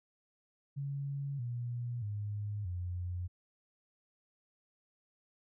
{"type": "tone with pitch steps", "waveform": "sine", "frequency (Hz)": [140, 120.48, 103.68, 89.22], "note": ["C#3", "B2", "G#2", "F2"], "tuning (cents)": [18, -42, -2, 38], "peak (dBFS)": -35, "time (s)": [0.76, 3.28], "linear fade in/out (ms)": 20, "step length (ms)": 630, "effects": []}